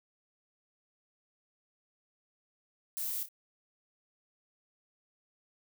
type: noise with echo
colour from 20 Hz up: violet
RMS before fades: -36 dBFS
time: 2.97-3.23 s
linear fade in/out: 0 ms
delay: 28 ms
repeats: 2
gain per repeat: -9 dB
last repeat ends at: 3.286 s
effects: none